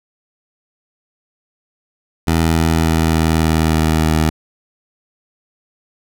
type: tone with pitch steps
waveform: 15% pulse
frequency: 81.8 / 81.28 / 80.77 / 80.26 / 79.75 / 79.24 / 78.74 Hz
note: E2 / E2 / E2 / E2 / D#2 / D#2 / D#2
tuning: -13 / -24 / -35 / -46 / +43 / +32 / +21 cents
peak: -6 dBFS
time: 2.27-4.3 s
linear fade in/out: 10 ms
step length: 290 ms
effects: none